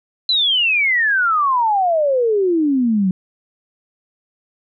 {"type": "exponential sweep", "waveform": "sine", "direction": "down", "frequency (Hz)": [4083, 180.4], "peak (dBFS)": -13, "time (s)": [0.29, 3.11], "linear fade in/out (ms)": 2, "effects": []}